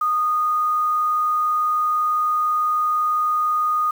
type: tone with quantisation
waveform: sine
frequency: 1233 Hz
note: D#6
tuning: 16 cents flat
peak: -17 dBFS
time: 0.01-3.91 s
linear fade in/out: 5 ms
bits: 7
effects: none